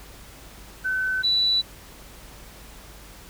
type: tone pair in turn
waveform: sine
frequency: 1520 / 3956 Hz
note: F#6 / B7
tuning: +46 / +2 cents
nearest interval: octave + perfect fourth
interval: 1656 cents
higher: second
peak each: -22 / -18 dBFS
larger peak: second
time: 0.84-1.23 / 1.23-1.62 s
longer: neither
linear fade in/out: 20 ms
effects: added 50 Hz sine -48 dBFS peak until 3.29 s + pink hiss -46 dBFS RMS until 3.29 s